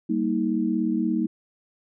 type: chord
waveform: sine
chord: Eb major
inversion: first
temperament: equal with one note detuned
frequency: 196 / 233.1 / 317.1 Hz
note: G3 / Bb3 / Eb4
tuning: 0 / 0 / +33 cents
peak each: -27 / -25 / -25 dBFS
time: 0.09-1.27 s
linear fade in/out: 10 ms
effects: none